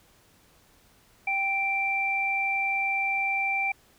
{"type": "tone pair together", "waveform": "sine", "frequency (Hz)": [784, 2351], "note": ["G5", "D7"], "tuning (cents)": [0, 1], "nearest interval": "octave + perfect fifth", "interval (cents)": 1901, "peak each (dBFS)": [-30, -25], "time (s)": [1.27, 3.72], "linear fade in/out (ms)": 5, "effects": ["pink hiss -60 dBFS RMS until 3.98 s"]}